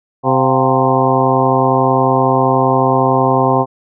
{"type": "harmonic tone with a mistuned harmonic", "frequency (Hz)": 130.81, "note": "C3", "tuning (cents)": 0, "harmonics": [1, 2, 3, 4, 5, 6, 7, 8], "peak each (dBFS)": [-18, -18, -18, -18, -18, -18, -18, -18], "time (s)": [0.23, 3.66], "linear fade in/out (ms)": 50, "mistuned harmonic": 5, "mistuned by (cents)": 93, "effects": []}